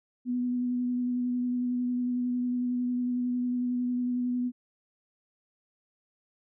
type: tone with vibrato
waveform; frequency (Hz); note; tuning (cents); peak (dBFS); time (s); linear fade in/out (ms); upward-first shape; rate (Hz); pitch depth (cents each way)
sine; 246.9; B3; 0; -26; 0.25-4.52; 50; sine; 11; 14
effects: none